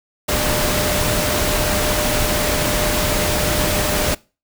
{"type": "tone in noise", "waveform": "sine", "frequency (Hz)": 602, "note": "D5", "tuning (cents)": 43, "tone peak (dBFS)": -24, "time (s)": [0.28, 4.15], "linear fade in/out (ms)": 10, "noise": "pink", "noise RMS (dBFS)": -19, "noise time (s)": [0.28, 4.15], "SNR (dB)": -8, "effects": ["noise-tail reverb RT60 0.3 s tail -22 dB re dry"]}